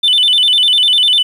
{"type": "tone with vibrato", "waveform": "sine", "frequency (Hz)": 3261, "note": "G#7", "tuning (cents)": -32, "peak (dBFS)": -6, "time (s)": [0.03, 1.23], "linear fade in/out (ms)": 10, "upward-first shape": "square", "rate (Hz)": 10, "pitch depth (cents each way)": 150, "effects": ["tanh soft clip ceiling -5 dBFS", "7-bit"]}